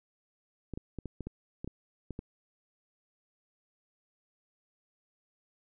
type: clicks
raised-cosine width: 3 ms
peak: -25 dBFS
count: 10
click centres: 0.737 / 0.775 / 0.987 / 1.057 / 1.207 / 1.27 / 1.645 / 1.676 / 2.107 / 2.191 s
effects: none